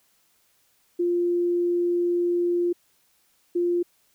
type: tone pair in turn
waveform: sine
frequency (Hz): 349.2 / 349.2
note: F4 / F4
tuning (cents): 0 / 0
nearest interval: unison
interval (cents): 0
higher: neither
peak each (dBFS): -20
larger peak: neither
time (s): 0.99-2.73 / 3.55-3.83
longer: first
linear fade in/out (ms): 10
effects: white hiss -65 dBFS RMS until 4.14 s